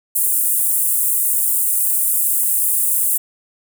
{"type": "high-pass noise", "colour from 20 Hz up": "pink", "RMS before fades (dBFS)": -17, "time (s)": [0.15, 3.18], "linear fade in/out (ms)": 10, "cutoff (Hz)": 8500, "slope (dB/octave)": 48, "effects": []}